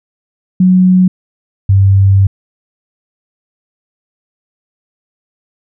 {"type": "tone pair in turn", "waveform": "sine", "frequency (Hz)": [184.2, 97.58], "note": ["F#3", "G2"], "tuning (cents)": [-7, -7], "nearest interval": "major seventh", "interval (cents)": 1100, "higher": "first", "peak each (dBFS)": -4, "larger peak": "neither", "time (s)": [[0.6, 1.08], [1.69, 2.27]], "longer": "second", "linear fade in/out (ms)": 5, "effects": []}